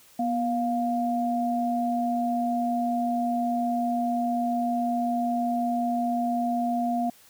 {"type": "tone pair together", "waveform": "sine", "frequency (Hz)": [242.5, 702], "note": ["B3", "F5"], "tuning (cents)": [-31, 9], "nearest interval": "octave + tritone", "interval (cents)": 1840, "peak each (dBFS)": -26, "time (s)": [0.19, 7.1], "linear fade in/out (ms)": 5, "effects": ["white hiss -55 dBFS RMS until 7.29 s"]}